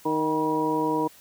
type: harmonic tone with a mistuned harmonic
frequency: 155.56 Hz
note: D#3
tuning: in tune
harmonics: 1 / 2 / 3 / 4 / 5 / 6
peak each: -37 / -26 / -28 / -36 / -37 / -26 dBFS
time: 0.05-1.08 s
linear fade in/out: 10 ms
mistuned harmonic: 6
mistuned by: +57 cents
effects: white hiss -52 dBFS RMS until 1.2 s